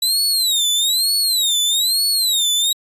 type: tone with vibrato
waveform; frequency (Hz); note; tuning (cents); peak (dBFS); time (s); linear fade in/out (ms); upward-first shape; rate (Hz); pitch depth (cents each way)
sawtooth; 3921; B7; -13; -12; 0.02-2.73; 5; sine; 1.1; 200
effects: resampled to 32000 Hz